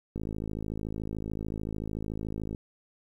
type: click train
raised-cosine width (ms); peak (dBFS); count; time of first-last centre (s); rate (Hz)
3; -22; 129; 0.16-2.548; 53.6
effects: 10-bit